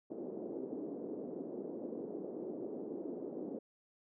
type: band-pass noise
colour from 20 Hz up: pink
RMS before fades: -43 dBFS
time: 0.1-3.59 s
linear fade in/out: 5 ms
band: 270 to 450 Hz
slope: 24 dB/octave
effects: none